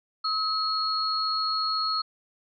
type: tone pair together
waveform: sine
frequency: 1282 / 4312 Hz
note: E6 / C#8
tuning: -49 / -49 cents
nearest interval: octave + major sixth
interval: 2100 cents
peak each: -27 dBFS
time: 0.24-2.02 s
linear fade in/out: 10 ms
effects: none